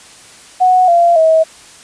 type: tone with pitch steps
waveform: sine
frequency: 737 / 687.6 / 641.6 Hz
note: F#5 / F5 / E5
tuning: -7 / -27 / -47 cents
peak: -6 dBFS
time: 0.6-1.44 s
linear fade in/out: 20 ms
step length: 280 ms
effects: white hiss -39 dBFS RMS until 1.83 s + resampled to 22050 Hz